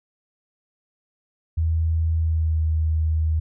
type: tone with pitch glide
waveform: sine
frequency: 81.1 to 79.11 Hz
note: E2 to D#2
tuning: -28 to +29 cents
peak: -18 dBFS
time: 1.57-3.4 s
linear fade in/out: 10 ms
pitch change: -43 cents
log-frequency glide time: 2.17-2.62 s
effects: none